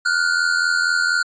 square tone pair together, 1415.8 / 1500 Hz, F6 / F#6, +23 / +23 cents, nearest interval minor second, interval 100 cents, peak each -19 / -21 dBFS, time 0.05-1.23 s, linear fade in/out 10 ms, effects resampled to 16000 Hz

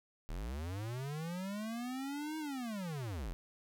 square linear two-way sweep, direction up then down, 34.99 to 317.2 to 34.99 Hz, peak -39 dBFS, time 0.29-3.33 s, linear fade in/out 0 ms, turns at 2.38 s, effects none

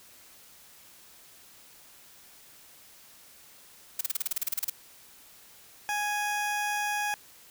blue noise bursts, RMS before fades -28 dBFS, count 14, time 3.99-4.699 s, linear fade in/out 5 ms, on 20 ms, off 33 ms
20% pulse tone, 830.6 Hz, G#5, in tune, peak -23 dBFS, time 5.89-7.14 s, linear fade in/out 0 ms
effects white hiss -54 dBFS RMS until 7.5 s

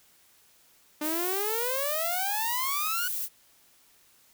sawtooth exponential sweep, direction up, 296.8 to 1486 Hz, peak -26 dBFS, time 1.01-3.08 s, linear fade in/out 5 ms
violet noise, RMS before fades -32 dBFS, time 1.01-3.29 s, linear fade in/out 50 ms
effects white hiss -61 dBFS RMS until 4.33 s

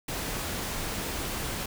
pink noise, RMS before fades -33 dBFS, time 0.08-1.66 s, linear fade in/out 5 ms, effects none

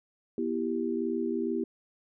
sine chord, E minor, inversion second, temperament equal with one note detuned, 243.4 / 329.6 / 392 Hz, B3 / E4 / G4, -25 / 0 / 0 cents, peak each -32 dBFS, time 0.38-1.64 s, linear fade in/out 2 ms, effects none

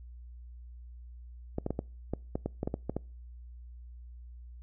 clicks, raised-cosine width 2 ms, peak -18 dBFS, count 12, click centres 1.584 / 1.664 / 1.706 / 1.791 / 2.136 / 2.355 / 2.46 / 2.631 / 2.675 / 2.741 / 2.896 / 2.966 s, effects noise-tail reverb RT60 0.4 s tail -26 dB re dry + added 60 Hz sine -45 dBFS peak until 4.62 s

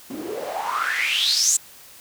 white noise with band-pass filter sweep, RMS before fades -23 dBFS, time 0.1-1.57 s, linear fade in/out 5 ms, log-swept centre 250 to 7700 Hz, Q 8.2, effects white hiss -46 dBFS RMS until 2 s

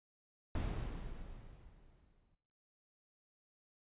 brown noise with exponential decay, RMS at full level -34 dBFS, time 0.55-2.35 s, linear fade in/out 2 ms, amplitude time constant 390 ms, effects noise-tail reverb RT60 0.7 s tail -17 dB re dry + resampled to 8000 Hz

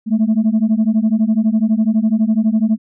sine beating tone pair, 213.3 / 225.3 Hz, G#3 / A3, +46 / +41 cents, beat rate 12 Hz, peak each -13 dBFS, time 0.06-2.78 s, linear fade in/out 50 ms, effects tanh soft clip ceiling -8 dBFS

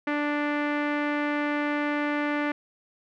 sawtooth tone with low-pass filter, 293.7 Hz, D4, in tune, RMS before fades -27 dBFS, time 0.07-2.52 s, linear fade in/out 5 ms, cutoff 2000 Hz, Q 2.4, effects none

